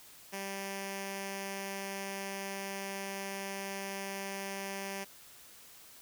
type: tone with notch filter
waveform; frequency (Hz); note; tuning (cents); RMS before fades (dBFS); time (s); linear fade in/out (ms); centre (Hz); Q
5% pulse; 196; G3; 0; -40; 0.32-5.05; 20; 1300; 1.7
effects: white hiss -55 dBFS RMS until 6.01 s